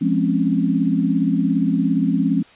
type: chord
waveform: sine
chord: Db major seventh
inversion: first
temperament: just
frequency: 173.24 / 207.9 / 259.9 / 277.2 Hz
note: F3 / Ab3 / C4 / Db4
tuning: -14 / +2 / -11 / 0 cents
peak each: -21 dBFS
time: 0.01-2.43 s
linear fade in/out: 10 ms
effects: white hiss -48 dBFS RMS until 2.55 s + resampled to 8000 Hz